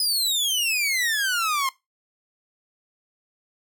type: exponential sweep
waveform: sawtooth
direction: down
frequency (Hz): 5070 to 1046.5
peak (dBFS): -18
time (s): 0-1.69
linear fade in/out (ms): 2
effects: noise-tail reverb RT60 0.2 s tail -19 dB re dry